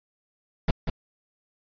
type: noise with echo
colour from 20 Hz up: brown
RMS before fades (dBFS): -19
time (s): 0.68-0.71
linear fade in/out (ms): 5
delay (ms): 190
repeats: 1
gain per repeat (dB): -6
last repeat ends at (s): 0.9
effects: resampled to 11025 Hz